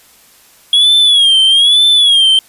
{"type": "tone with vibrato", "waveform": "triangle", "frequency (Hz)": 3318, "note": "G#7", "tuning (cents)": -2, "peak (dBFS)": -4, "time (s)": [0.73, 2.39], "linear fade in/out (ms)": 2, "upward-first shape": "sine", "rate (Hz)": 1.1, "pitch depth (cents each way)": 110, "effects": ["white hiss -45 dBFS RMS until 2.48 s", "resampled to 32000 Hz"]}